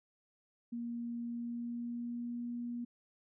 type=tone with pitch glide; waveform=sine; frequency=236.1 to 239.4 Hz; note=A#3 to A#3; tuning=+22 to +46 cents; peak=-37 dBFS; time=0.72-2.85 s; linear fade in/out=10 ms; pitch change=+24 cents; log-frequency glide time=1.23-2.44 s; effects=none